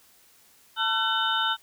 sine tone cluster, 893 / 1350 / 1510 / 3027 / 3657 Hz, A5 / E6 / F#6 / F#7 / A#7, +25 / +41 / +35 / +39 / -34 cents, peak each -29 dBFS, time 0.76-1.57 s, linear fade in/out 50 ms, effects white hiss -58 dBFS RMS until 1.62 s

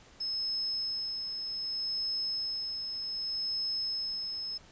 sine tone with tremolo, 5190 Hz, E8, 28 cents flat, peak -30 dBFS, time 0.2-4.58 s, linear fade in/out 10 ms, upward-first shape sine, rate 0.65 Hz, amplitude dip 40%, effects pink hiss -57 dBFS RMS until 4.71 s + resampled to 16000 Hz

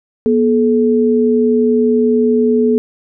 sine tone pair together, 241.3 / 429.9 Hz, B3 / A4, -40 / -40 cents, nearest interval minor seventh, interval 1000 cents, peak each -12 dBFS, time 0.26-2.78 s, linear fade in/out 0 ms, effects none

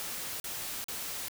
white noise bursts, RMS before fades -38 dBFS, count 3, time 0-1.284 s, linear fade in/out 0 ms, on 400 ms, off 42 ms, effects none

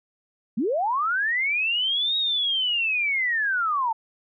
sine linear two-way sweep, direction up then down, 188.3 to 3800 to 865 Hz, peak -21 dBFS, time 0.57-3.93 s, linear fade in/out 10 ms, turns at 2.17 s, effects none

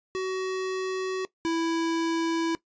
square tone pair in turn, 375.7 / 330.1 Hz, F#4 / E4, +26 / +2 cents, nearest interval major second, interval 224 cents, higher first, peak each -28 / -25 dBFS, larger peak second, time 0.15-1.25 / 1.45-2.55 s, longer neither, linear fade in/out 0 ms, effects noise-tail reverb RT60 0.1 s tail -18 dB re dry + resampled to 16000 Hz

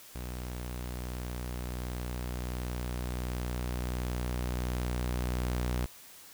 sawtooth tone with level ramp, 61.4 Hz, B1, 9 cents flat, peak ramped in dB -33 to -25 dBFS, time 0.15-5.86 s, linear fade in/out 5 ms, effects white hiss -52 dBFS RMS until 6.33 s

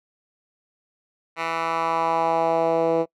10% pulse tone with band-pass filter sweep, 164.81 Hz, E3, in tune, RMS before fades -22 dBFS, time 1.36-3.06 s, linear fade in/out 50 ms, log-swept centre 1700 to 460 Hz, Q 2.1, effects noise-tail reverb RT60 0.1 s tail -25 dB re dry

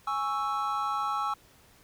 triangle chord, C# minor, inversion second, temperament equal, 830.6 / 1108.7 / 1318.5 Hz, G#5 / C#6 / E6, 0 / 0 / 0 cents, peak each -31 / -31 / -29 dBFS, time 0.07-1.34 s, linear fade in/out 5 ms, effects pink hiss -59 dBFS RMS until 1.83 s

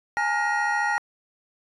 triangle tone cluster, 830 / 904 / 1418 / 1886 Hz, G#5 / A5 / F6 / A#6, -1 / +47 / +26 / +20 cents, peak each -24 / -29 / -27 / -24 dBFS, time 0.17-0.98 s, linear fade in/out 0 ms, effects resampled to 24000 Hz

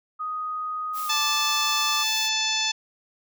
sine tone with pitch glide, 1247 to 1182.5 Hz, D#6 to D6, +3 to +12 cents, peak -27 dBFS, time 0.19-2.04 s, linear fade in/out 20 ms, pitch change -91 cents, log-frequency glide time 1.03-1.17 s
blue noise, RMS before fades -36 dBFS, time 0.93-2.3 s, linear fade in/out 50 ms
harmonic tone, 875 Hz, A5, 10 cents flat, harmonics 1 / 2 / 3 / 4 / 5 / 6 / 7 / 8, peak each -33 / -35 / -29 / -27 / -31 / -30 / -32 / -35 dBFS, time 1.09-2.72 s, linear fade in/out 10 ms
effects none

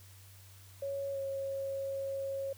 sine tone with pitch glide, 554.4 to 545.8 Hz, C#5 to C#5, 0 to -27 cents, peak -34 dBFS, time 0.82-2.53 s, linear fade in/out 5 ms, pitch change -27 cents, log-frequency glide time 1.12-1.18 s, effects added 96 Hz sine -54 dBFS peak until 2.57 s + white hiss -59 dBFS RMS until 2.57 s

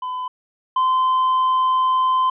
triangle tone pair in turn, 1010 / 1031.8 Hz, B5 / C6, +39 / -24 cents, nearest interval unison, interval 37 cents, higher second, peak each -22 / -13 dBFS, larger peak second, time 0.02-0.28 / 0.76-2.3 s, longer second, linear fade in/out 5 ms, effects resampled to 8000 Hz

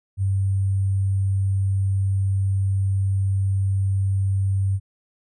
sine tone with sample-and-hold, 97 Hz, G2, 18 cents flat, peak -18 dBFS, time 0.17-4.8 s, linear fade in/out 50 ms, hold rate 8820 Hz, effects resampled to 32000 Hz

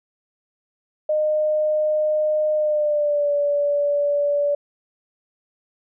sine tone with pitch glide, 612 to 577.7 Hz, D#5 to D5, -29 to -29 cents, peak -17 dBFS, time 1.09-4.55 s, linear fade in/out 5 ms, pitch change -100 cents, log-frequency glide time 2.54-3.32 s, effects none

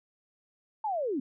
sine linear sweep, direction down, 898 to 240.9 Hz, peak -28 dBFS, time 0.84-1.2 s, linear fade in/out 5 ms, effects none

